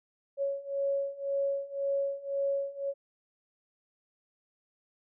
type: beating tone pair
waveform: sine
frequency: 554.4 / 556.3 Hz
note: C#5 / C#5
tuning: 0 / +6 cents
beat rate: 1.9 Hz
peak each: -33 / -31 dBFS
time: 0.37-2.94 s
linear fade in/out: 50 ms
effects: none